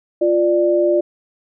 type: tone pair together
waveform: sine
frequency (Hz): 349.2 / 591.6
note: F4 / D5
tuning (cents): 0 / +13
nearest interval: major sixth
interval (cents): 913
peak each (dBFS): -15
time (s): 0.21-1.01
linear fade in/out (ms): 10
effects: none